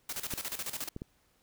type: noise with tremolo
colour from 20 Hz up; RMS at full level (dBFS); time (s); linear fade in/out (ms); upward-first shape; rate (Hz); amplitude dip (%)
white; -36; 0.09-0.89; 5; square; 14; 75
type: clicks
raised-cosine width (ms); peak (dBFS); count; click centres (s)
3; -26; 3; 0.337 / 0.964 / 1.019
effects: pink hiss -70 dBFS RMS until 1.42 s